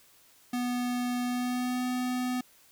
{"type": "tone with pitch glide", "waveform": "square", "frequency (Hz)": [245.9, 250.6], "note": ["B3", "B3"], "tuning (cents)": [-7, 25], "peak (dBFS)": -29, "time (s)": [0.53, 2.41], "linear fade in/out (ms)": 5, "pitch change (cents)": 32, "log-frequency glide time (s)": [1.25, 1.84], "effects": ["white hiss -60 dBFS RMS until 2.71 s"]}